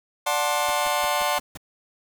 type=chord; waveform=sawtooth; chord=D dominant seventh; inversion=none; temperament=just; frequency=587.3 / 734.2 / 881 / 1057.2 Hz; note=D5 / F#5 / A5 / C6; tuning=0 / -14 / +2 / +18 cents; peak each=-23 dBFS; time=0.26-1.39 s; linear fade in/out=10 ms
type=noise bursts; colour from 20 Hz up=pink; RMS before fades=-37 dBFS; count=6; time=0.68-1.574 s; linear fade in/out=5 ms; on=24 ms; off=150 ms
effects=none